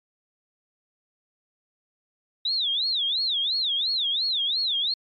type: tone with vibrato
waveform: sine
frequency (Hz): 3729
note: A#7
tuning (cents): 0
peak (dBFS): -22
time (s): 2.45-4.94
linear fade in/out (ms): 5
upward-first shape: sine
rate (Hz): 2.9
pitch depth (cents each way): 260
effects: MP3 48 kbps